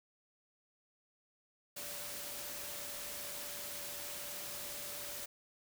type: tone in noise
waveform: sine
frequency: 581 Hz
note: D5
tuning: 19 cents flat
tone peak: -54 dBFS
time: 1.76-5.26 s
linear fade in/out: 10 ms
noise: white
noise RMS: -44 dBFS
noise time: 1.76-5.26 s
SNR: -13 dB
effects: none